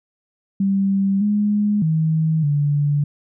sine tone with pitch steps, 195.6 / 207.6 / 158.9 / 145.3 Hz, G3 / G#3 / D#3 / D3, -4 / 0 / +37 / -18 cents, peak -15 dBFS, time 0.6-3.04 s, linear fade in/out 5 ms, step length 610 ms, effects none

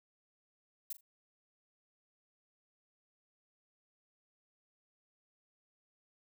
violet noise with echo, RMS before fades -40 dBFS, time 0.9-0.93 s, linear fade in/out 5 ms, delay 40 ms, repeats 2, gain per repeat -14 dB, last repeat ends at 1.01 s, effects none

